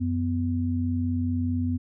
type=tone pair together; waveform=sine; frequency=91.4 / 249.4 Hz; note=F#2 / B3; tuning=-21 / +17 cents; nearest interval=octave + perfect fourth; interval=1738 cents; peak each=-26 dBFS; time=0-1.78 s; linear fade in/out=20 ms; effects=none